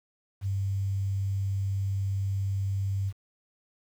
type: tone with quantisation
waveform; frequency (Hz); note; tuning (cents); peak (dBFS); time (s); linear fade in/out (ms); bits
sine; 97.9; G2; -2; -26; 0.41-3.13; 50; 9
effects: none